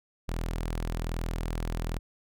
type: tone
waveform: sawtooth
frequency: 41.2 Hz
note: E1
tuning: in tune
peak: -26 dBFS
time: 0.28-1.99 s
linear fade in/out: 10 ms
effects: none